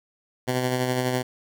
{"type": "tone with tremolo", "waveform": "10% pulse", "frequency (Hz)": 126.7, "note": "B2", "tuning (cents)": 45, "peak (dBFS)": -13, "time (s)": [0.47, 1.23], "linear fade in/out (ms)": 20, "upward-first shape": "sine", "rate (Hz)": 12, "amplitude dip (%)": 35, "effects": []}